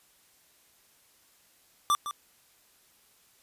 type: tone with echo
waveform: square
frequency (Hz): 1174.7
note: D6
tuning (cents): 0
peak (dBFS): -22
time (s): 1.9-1.95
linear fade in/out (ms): 0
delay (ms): 160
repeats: 1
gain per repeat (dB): -11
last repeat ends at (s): 2.11
effects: white hiss -63 dBFS RMS until 3.42 s + resampled to 32000 Hz